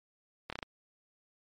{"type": "slowing click train", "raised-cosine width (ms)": 0.3, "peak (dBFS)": -21, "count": 5, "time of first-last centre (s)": [0.5, 0.628], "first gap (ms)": 26, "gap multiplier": 1.14, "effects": ["MP3 48 kbps"]}